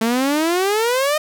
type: exponential sweep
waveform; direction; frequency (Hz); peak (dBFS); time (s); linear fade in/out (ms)
sawtooth; up; 220 to 622.3; -12; 0.01-1.18; 5
effects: none